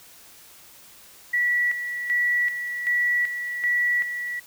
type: tone with tremolo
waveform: sine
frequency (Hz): 1945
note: B6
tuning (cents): -27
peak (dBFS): -19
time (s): 1.33-4.4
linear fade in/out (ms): 10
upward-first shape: square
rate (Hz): 1.3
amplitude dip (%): 60
effects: white hiss -49 dBFS RMS until 4.46 s